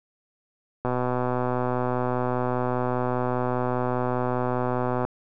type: click train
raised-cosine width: 1 ms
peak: -12 dBFS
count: 526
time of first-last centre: 0.85-5.05 s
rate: 125 Hz
effects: none